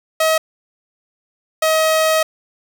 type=tone pair in turn; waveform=sawtooth; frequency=637 / 634.2 Hz; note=D#5 / D#5; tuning=+41 / +33 cents; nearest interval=unison; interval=8 cents; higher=first; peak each=-9 dBFS; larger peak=neither; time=0.2-0.38 / 1.62-2.23 s; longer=second; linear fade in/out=5 ms; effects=none